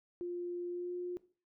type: tone with pitch glide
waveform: sine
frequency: 351.3 to 356 Hz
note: F4 to F4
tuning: +10 to +33 cents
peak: -36 dBFS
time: 0.21-1.17 s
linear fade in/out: 0 ms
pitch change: +23 cents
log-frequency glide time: 0.69-0.94 s
effects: noise-tail reverb RT60 0.4 s tail -18 dB re dry